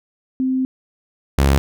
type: tone pair in turn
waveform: sine / sawtooth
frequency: 260 / 69 Hz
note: C4 / C#2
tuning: -11 / -7 cents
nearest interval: octave + major seventh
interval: 2296 cents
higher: first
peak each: -16 / -8 dBFS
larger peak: second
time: 0.4-0.65 / 1.38-1.58 s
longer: first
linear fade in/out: 0 ms
effects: none